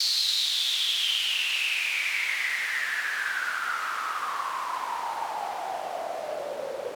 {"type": "noise with band-pass filter sweep", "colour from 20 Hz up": "white", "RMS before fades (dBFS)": -29, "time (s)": [0, 6.95], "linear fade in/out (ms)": 5, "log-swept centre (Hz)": [4400, 510], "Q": 7.9, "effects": []}